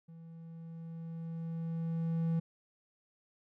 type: tone with level ramp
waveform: triangle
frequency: 164.81 Hz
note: E3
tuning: in tune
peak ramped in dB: -47 to -26 dBFS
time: 0.08-2.4 s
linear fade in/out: 10 ms
effects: none